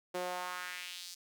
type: tone with high-pass filter sweep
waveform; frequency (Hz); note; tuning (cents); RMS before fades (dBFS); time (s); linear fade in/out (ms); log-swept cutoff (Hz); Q
sawtooth; 180; F#3; -47; -41; 0.14-1.15; 10; 430 to 5400; 2
effects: none